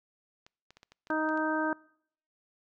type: clicks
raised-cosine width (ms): 0.2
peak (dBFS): -35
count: 9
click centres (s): 0.465 / 0.706 / 0.77 / 0.831 / 0.92 / 1.071 / 1.105 / 1.29 / 1.375
type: harmonic tone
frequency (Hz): 312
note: D#4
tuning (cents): +5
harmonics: 1 / 2 / 3 / 4 / 5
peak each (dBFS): -31 / -34 / -34 / -37 / -33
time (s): 1.1-1.73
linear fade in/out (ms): 2
effects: noise-tail reverb RT60 0.7 s tail -26 dB re dry